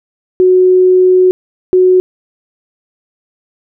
sine tone pair in turn, 368.3 / 368.3 Hz, F#4 / F#4, -8 / -8 cents, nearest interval unison, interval 0 cents, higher neither, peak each -4 dBFS, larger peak neither, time 0.4-1.31 / 1.73-2 s, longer first, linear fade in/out 0 ms, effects none

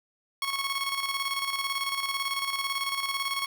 15% pulse tone with tremolo, 1100 Hz, C#6, 14 cents flat, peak -20 dBFS, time 0.42-3.46 s, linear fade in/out 2 ms, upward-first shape square, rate 18 Hz, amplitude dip 50%, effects none

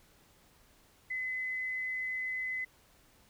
sine tone, 2027 Hz, B6, 45 cents sharp, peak -33 dBFS, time 1.1-2.65 s, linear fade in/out 10 ms, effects pink hiss -64 dBFS RMS until 3.29 s

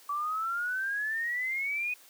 sine exponential sweep, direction up, 1144 to 2502 Hz, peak -29 dBFS, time 0.09-1.94 s, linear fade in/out 5 ms, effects white hiss -56 dBFS RMS until 2.09 s + high-pass 300 Hz 12 dB/octave

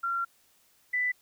sine tone pair in turn, 1374 / 1989.2 Hz, F6 / B6, -29 / +12 cents, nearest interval tritone, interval 641 cents, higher second, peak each -27 / -25 dBFS, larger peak second, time 0.03-0.25 / 0.93-1.12 s, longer first, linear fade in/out 10 ms, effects white hiss -65 dBFS RMS until 1.21 s

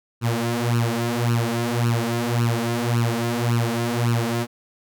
sawtooth tone with flanger, 117.9 Hz, A#2, 20 cents sharp, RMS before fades -22 dBFS, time 0.21-4.47 s, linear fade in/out 50 ms, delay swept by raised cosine 0.71 to 5.61 ms, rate 1.8 Hz, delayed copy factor +0.85, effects none

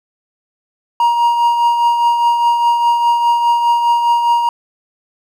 triangle tone with tremolo, 945 Hz, A#5, 23 cents sharp, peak -6 dBFS, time 1-4.49 s, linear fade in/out 2 ms, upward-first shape triangle, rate 4.9 Hz, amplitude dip 50%, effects 8-bit

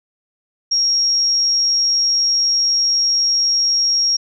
sine tone, 5588 Hz, F8, in tune, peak -13 dBFS, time 0.71-4.17 s, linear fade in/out 10 ms, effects none

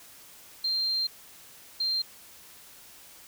sine tone bursts at uneven times, 4173 Hz, C8, 5 cents flat, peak -25 dBFS, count 2, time 0.64-1.07 / 1.8-2.02 s, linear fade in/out 5 ms, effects white hiss -51 dBFS RMS until 3.27 s

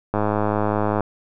click train, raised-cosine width 1 ms, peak -7 dBFS, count 92, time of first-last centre 0.14-1.007 s, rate 105 Hz, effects none

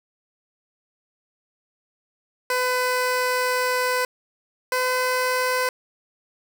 15% pulse tone pair in turn, 503 / 507.4 Hz, B4 / B4, +32 / +47 cents, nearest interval unison, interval 15 cents, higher second, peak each -14 dBFS, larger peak neither, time 2.5-4.05 / 4.72-5.69 s, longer first, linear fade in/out 2 ms, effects none

